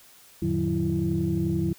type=tone cluster; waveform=sine; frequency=86.2 / 109.2 / 151 / 182.5 / 333.2 Hz; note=F2 / A2 / D3 / F#3 / E4; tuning=-22 / -13 / +48 / -24 / +19 cents; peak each=-31 / -33 / -28 / -27 / -27 dBFS; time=0.42-1.73 s; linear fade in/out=5 ms; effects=tanh soft clip ceiling -14 dBFS + white hiss -53 dBFS RMS until 1.78 s